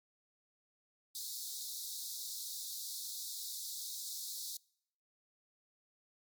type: high-pass noise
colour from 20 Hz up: pink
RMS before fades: -43 dBFS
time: 1.15-4.57 s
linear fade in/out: 2 ms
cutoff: 3700 Hz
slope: 96 dB/octave
effects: noise-tail reverb RT60 0.7 s tail -25 dB re dry + MP3 96 kbps